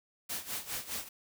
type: noise with tremolo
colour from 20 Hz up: white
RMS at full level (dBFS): -36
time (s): 0.29-1.09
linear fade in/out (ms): 10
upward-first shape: sine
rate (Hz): 4.9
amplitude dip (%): 80
effects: none